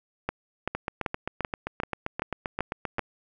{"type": "two click trains", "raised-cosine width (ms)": 0.5, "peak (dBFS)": [-12, -14], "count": [8, 18], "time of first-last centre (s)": [[0.29, 2.993], [0.75, 2.984]], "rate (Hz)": [2.59, 7.61], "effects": []}